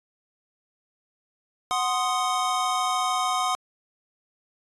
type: chord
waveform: square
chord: C diminished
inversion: second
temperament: equal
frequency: 740 / 1046.5 / 1244.5 Hz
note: Gb5 / C6 / Eb6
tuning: 0 / 0 / 0 cents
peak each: -28 dBFS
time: 1.71-3.55 s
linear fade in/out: 0 ms
effects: resampled to 24000 Hz